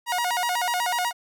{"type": "tone with vibrato", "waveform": "sawtooth", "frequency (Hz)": 830, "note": "G#5", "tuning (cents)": -1, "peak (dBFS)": -19, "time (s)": [0.06, 1.13], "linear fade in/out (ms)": 50, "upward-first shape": "square", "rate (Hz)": 8.1, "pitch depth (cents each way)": 240, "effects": []}